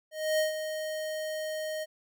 square tone with ADSR envelope, 622.3 Hz, D#5, in tune, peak -24 dBFS, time 0.11-1.86 s, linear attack 280 ms, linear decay 130 ms, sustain -9 dB, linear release 34 ms, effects none

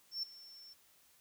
triangle tone with ADSR envelope, 5410 Hz, E8, 44 cents sharp, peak -32 dBFS, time 0.11-0.74 s, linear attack 120 ms, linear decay 6 ms, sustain -19 dB, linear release 16 ms, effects tanh soft clip ceiling -29 dBFS + white hiss -67 dBFS RMS until 1.2 s

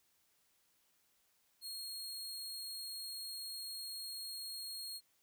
sawtooth tone, 4269 Hz, C8, 34 cents sharp, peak -40 dBFS, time 1.61-5.01 s, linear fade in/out 50 ms, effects white hiss -75 dBFS RMS until 5.22 s

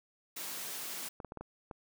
white high-pass noise, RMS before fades -41 dBFS, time 0.36-1.09 s, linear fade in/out 10 ms, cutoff 150 Hz, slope 24 dB/octave
clicks, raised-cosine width 1 ms, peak -29 dBFS, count 6, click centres 1.202 / 1.247 / 1.321 / 1.373 / 1.41 / 1.712 s
effects none

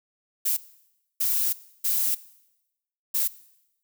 violet noise bursts at uneven times, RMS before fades -24 dBFS, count 4, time 0.45-0.57 / 1.2-1.53 / 1.84-2.15 / 3.14-3.28 s, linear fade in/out 10 ms, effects noise-tail reverb RT60 0.9 s tail -19 dB re dry

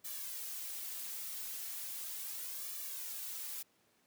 blue noise with flanger, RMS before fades -43 dBFS, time 0.04-3.63 s, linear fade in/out 10 ms, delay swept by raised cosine 1.7 to 4.7 ms, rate 0.37 Hz, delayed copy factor +0.8, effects pink hiss -72 dBFS RMS until 4.06 s + high-pass 150 Hz 12 dB/octave

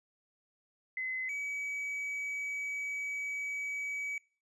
sine / triangle tone pair in turn, 2040 / 2277 Hz, C7 / C#7, -44 / +46 cents, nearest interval major second, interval 190 cents, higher second, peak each -33 / -33 dBFS, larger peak neither, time 0.97-1.29 / 1.29-4.18 s, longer second, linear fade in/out 2 ms, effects noise-tail reverb RT60 0.4 s tail -23 dB re dry + resampled to 24000 Hz

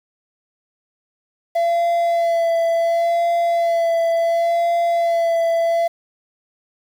triangle tone with vibrato, 676 Hz, E5, 43 cents sharp, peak -13 dBFS, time 1.55-5.88 s, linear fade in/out 10 ms, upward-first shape sine, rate 0.7 Hz, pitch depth 22 cents each way, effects 7-bit

